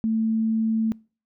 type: tone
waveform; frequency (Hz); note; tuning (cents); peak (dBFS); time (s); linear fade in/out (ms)
sine; 222.3; A3; +18; -20; 0.04-0.92; 0
effects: noise-tail reverb RT60 0.4 s tail -26 dB re dry